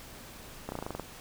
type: slowing click train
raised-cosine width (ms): 1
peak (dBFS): -21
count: 9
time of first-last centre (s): 0.69-0.997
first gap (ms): 31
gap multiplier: 1.06
effects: pink hiss -48 dBFS RMS until 1.2 s